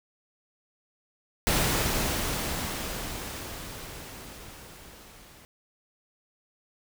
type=noise with level ramp; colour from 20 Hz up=pink; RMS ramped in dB=-24 to -52 dBFS; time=1.47-5.45 s; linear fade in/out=0 ms; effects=none